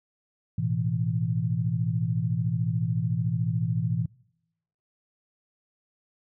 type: chord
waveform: sine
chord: A suspended second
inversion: none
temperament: just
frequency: 110 / 123.75 / 165 Hz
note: A2 / B2 / E3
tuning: 0 / +4 / +2 cents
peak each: -28 dBFS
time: 0.58-4.06 s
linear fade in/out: 5 ms
effects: noise-tail reverb RT60 0.9 s tail -26 dB re dry